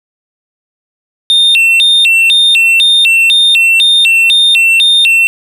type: tone with vibrato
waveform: triangle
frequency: 3136 Hz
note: G7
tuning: in tune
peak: -3 dBFS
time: 1.3-5.27 s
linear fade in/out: 0 ms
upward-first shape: square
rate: 2 Hz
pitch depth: 260 cents each way
effects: none